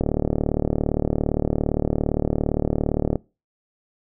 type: click train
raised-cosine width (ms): 2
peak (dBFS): -7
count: 119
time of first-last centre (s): 0.01-3.157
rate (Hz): 37.5
effects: noise-tail reverb RT60 0.3 s tail -24 dB re dry